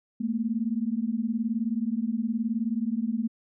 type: beating tone pair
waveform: sine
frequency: 217.5 / 236.5 Hz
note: A3 / A#3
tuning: -20 / +25 cents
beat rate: 19 Hz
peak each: -28 dBFS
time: 0.2-3.28 s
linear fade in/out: 10 ms
effects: none